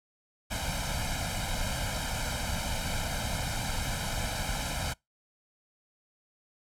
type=noise with comb filter; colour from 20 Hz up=pink; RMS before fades=-32 dBFS; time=0.5-4.94 s; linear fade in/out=20 ms; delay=1.3 ms; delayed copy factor=+0.9; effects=noise-tail reverb RT60 0.2 s tail -26 dB re dry + low-pass 11000 Hz 12 dB/octave